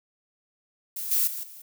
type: noise with level steps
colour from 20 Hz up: violet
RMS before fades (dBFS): -33 / -23 / -34 / -45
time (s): 0.96-1.62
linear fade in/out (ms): 5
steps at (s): 1.11 / 1.27 / 1.43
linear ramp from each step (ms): 5
effects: none